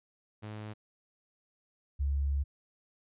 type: tone pair in turn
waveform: sawtooth / sine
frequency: 106.7 / 70.01 Hz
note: G#2 / C#2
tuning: +47 / +18 cents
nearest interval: perfect fifth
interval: 729 cents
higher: first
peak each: -36 / -27 dBFS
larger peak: second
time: 0.42-0.74 / 1.99-2.44 s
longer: second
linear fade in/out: 20 ms
effects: resampled to 8000 Hz